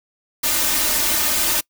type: noise with comb filter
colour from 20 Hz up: white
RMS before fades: -19 dBFS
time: 0.43-1.61 s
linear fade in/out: 10 ms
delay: 3.3 ms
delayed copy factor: +0.9
effects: noise-tail reverb RT60 0.1 s tail -25 dB re dry